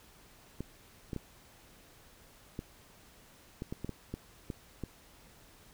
clicks, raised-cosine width 3 ms, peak -24 dBFS, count 11, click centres 0.606 / 1.132 / 1.163 / 2.591 / 3.621 / 3.725 / 3.846 / 3.893 / 4.14 / 4.502 / 4.837 s, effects pink hiss -59 dBFS RMS until 5.73 s

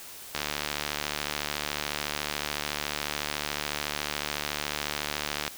click train, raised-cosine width 0.2 ms, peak -11 dBFS, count 380, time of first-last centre 0.35-5.479 s, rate 73.9 Hz, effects white hiss -44 dBFS RMS until 5.57 s

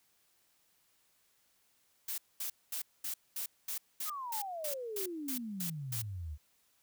blue noise bursts, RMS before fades -38 dBFS, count 13, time 2.08-6.02 s, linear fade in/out 5 ms, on 100 ms, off 220 ms
sine exponential sweep, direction down, 1292 to 70.3 Hz, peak -38 dBFS, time 4.05-6.38 s, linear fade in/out 50 ms
effects white hiss -72 dBFS RMS until 6.82 s

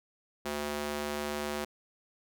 square tone with high-pass filter, 73.6 Hz, D2, 4 cents sharp, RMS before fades -35 dBFS, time 0.45-1.65 s, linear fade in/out 10 ms, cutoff 320 Hz, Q 0.77, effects none

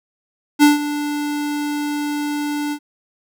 square tone with ADSR envelope, 293.7 Hz, D4, in tune, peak -7 dBFS, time 0.59-2.79 s, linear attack 39 ms, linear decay 150 ms, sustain -14 dB, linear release 70 ms, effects none

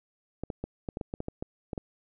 clicks, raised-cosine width 2 ms, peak -20 dBFS, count 12, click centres 0.436 / 0.502 / 0.64 / 0.888 / 0.971 / 1.012 / 1.139 / 1.204 / 1.284 / 1.425 / 1.732 / 1.778 s, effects none

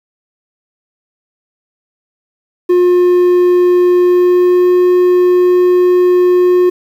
triangle tone with pitch glide, 357.2 to 359.9 Hz, F4 to F#4, +39 to -48 cents, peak -4 dBFS, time 2.69-6.7 s, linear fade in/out 10 ms, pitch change +13 cents, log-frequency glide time 4.04-4.73 s, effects 7-bit

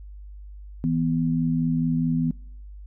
sine tone pair together, 163 / 247.7 Hz, E3 / B3, -19 / +5 cents, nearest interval perfect fifth, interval 724 cents, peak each -23 dBFS, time 0.84-2.31 s, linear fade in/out 0 ms, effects noise-tail reverb RT60 0.7 s tail -26 dB re dry + added 50 Hz sine -38 dBFS peak until 2.86 s

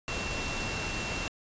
sine tone in noise, 2714 Hz, E7, 50 cents sharp, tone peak -37 dBFS, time 0.08-1.28 s, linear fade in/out 0 ms, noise pink, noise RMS -34 dBFS, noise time 0.08-1.28 s, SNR -6 dB, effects resampled to 16000 Hz

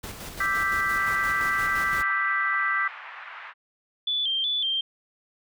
pink noise with tremolo, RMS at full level -37 dBFS, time 0.03-2.03 s, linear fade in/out 10 ms, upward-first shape square, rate 5.8 Hz, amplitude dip 40%
sine chord, E minor seventh, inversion third, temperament equal, 1174.7 / 1318.5 / 1568 / 1975.5 Hz, D6 / E6 / G6 / B6, 0 / 0 / 0 / 0 cents, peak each -29 / -31 / -27 / -26 dBFS, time 0.4-2.88 s, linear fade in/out 5 ms
pink band-pass noise, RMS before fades -41 dBFS, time 0.94-3.54 s, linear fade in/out 50 ms, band 1000 to 2300 Hz, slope 24 dB/octave
sine tone with vibrato, 3312 Hz, G#7, 5 cents flat, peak -23 dBFS, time 4.07-4.81 s, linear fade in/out 5 ms, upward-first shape square, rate 2.7 Hz, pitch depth 79 cents each way
effects none

